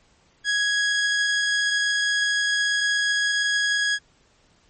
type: tone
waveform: sawtooth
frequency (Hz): 1661.2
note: G#6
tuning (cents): 0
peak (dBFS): -16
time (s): 0.44-3.99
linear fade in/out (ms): 50
effects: pink hiss -60 dBFS RMS until 4.69 s + MP3 32 kbps